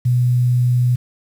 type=tone with quantisation; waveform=sine; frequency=123.47 Hz; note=B2; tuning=in tune; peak=-12 dBFS; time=0.05-0.96 s; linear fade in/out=10 ms; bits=7; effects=none